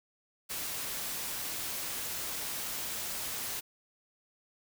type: noise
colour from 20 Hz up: white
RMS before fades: -37 dBFS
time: 0.49-3.61 s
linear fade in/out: 20 ms
effects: none

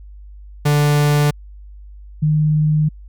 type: tone pair in turn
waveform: 45% pulse / sine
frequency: 146.83 / 152.98 Hz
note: D3 / D#3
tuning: 0 / -29 cents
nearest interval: minor second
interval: 71 cents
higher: second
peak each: -12 dBFS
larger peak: neither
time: 0.65-1.31 / 2.22-2.89 s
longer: second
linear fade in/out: 10 ms
effects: added 50 Hz sine -35 dBFS peak until 3.08 s

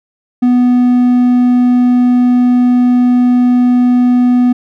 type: tone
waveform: triangle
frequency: 246.9 Hz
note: B3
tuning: in tune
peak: -4 dBFS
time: 0.42-4.53 s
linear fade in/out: 10 ms
effects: none

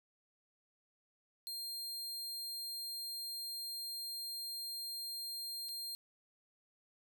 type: tone with dropouts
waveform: sawtooth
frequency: 4200 Hz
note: C8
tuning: 6 cents sharp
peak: -38 dBFS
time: 1.47-5.95 s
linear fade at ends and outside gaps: 0 ms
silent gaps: 5.686-5.69 s
effects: none

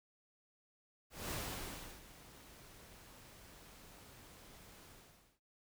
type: noise with ADSR envelope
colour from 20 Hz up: pink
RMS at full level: -41 dBFS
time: 1.1-5.4 s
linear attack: 210 ms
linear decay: 700 ms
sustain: -17 dB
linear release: 530 ms
effects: none

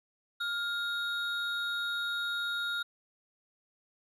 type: tone pair together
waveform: triangle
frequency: 1408 / 3759 Hz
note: F6 / A#7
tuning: +14 / +14 cents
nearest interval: octave + perfect fourth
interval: 1700 cents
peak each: -31 / -34 dBFS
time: 0.4-2.83 s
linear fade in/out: 10 ms
effects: none

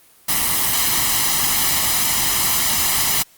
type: noise with comb filter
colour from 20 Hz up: white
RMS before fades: -18 dBFS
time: 0.28-3.23 s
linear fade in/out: 10 ms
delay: 0.99 ms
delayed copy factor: +0.6
effects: white hiss -51 dBFS RMS until 3.37 s + Opus 32 kbps

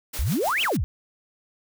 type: noise with tremolo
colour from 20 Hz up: white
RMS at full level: -32 dBFS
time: 0.13-0.77 s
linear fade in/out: 10 ms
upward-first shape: triangle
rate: 6.5 Hz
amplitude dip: 75%
type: exponential two-way sweep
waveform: sine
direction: up then down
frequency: 51 to 3322 to 51 Hz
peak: -21 dBFS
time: 0.19-0.84 s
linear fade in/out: 0 ms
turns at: 0.62 s
effects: none

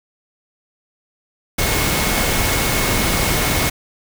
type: tone in noise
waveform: sine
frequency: 2181 Hz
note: C#7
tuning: 29 cents flat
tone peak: -27 dBFS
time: 1.58-3.7 s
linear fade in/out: 10 ms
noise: pink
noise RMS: -18 dBFS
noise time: 1.58-3.7 s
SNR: -12 dB
effects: none

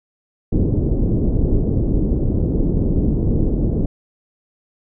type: low-pass noise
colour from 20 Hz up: pink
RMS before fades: -17 dBFS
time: 0.52-3.86 s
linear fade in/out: 5 ms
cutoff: 400 Hz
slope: 24 dB/octave
effects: none

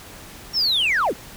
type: linear sweep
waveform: sine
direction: down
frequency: 5610 to 130.6 Hz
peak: -15 dBFS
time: 0.53-1.14 s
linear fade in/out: 50 ms
effects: tanh soft clip ceiling -15 dBFS + pink hiss -41 dBFS RMS until 1.36 s

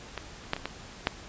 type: clicks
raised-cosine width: 0.3 ms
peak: -17 / -10 / -20 / -15 / -7 dBFS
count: 5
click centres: 0.177 / 0.534 / 0.565 / 0.656 / 1.071 s
effects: pink hiss -46 dBFS RMS until 1.28 s + resampled to 16000 Hz

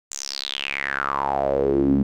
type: tone with band-pass filter sweep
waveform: sawtooth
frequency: 69.1 Hz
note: C#2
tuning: 5 cents flat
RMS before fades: -23 dBFS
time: 0.11-2.03 s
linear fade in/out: 5 ms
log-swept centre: 7300 to 220 Hz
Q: 6.8
effects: none

